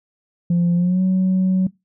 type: tone with pitch glide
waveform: sine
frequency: 173.3 to 186.81 Hz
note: F3 to F#3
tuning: -13 to +17 cents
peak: -12 dBFS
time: 0.5-1.67 s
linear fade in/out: 5 ms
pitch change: +130 cents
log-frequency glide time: 0.75-1.02 s
effects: noise-tail reverb RT60 0.2 s tail -22 dB re dry + tanh soft clip ceiling -12 dBFS